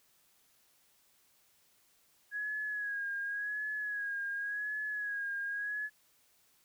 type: tone with vibrato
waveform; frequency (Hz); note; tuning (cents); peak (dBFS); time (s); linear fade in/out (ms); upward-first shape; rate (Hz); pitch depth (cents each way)
sine; 1661.2; G#6; 0; -34; 2.31-5.9; 50; sine; 0.9; 48
effects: white hiss -69 dBFS RMS until 6.64 s